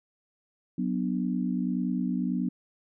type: chord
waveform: sine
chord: B minor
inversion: second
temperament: just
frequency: 185.21 / 246.9 / 296.3 Hz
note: F#3 / B3 / D4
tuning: +2 / 0 / +15 cents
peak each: -29 / -29 / -34 dBFS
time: 0.78-2.49 s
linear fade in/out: 5 ms
effects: none